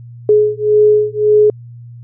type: beating tone pair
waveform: sine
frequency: 421.5 / 423.3 Hz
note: G#4 / G#4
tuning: +26 / +33 cents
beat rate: 1.8 Hz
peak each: -11 dBFS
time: 0.29-1.5 s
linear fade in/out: 2 ms
effects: added 119 Hz sine -31 dBFS peak until 2.03 s